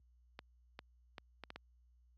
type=clicks; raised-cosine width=0.3 ms; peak=-30 dBFS; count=6; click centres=0.391 / 0.791 / 1.182 / 1.437 / 1.504 / 1.56 s; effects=added 60 Hz sine -56 dBFS peak until 2.17 s + high-pass 100 Hz 12 dB/octave